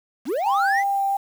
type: linear sweep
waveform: triangle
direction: up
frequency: 189.4 to 2093 Hz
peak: -19 dBFS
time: 0.25-0.84 s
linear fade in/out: 50 ms
type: tone with vibrato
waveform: sine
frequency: 792 Hz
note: G5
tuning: 18 cents sharp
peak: -19 dBFS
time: 0.46-1.17 s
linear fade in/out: 5 ms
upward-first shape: sine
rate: 3 Hz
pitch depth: 9 cents each way
effects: 7-bit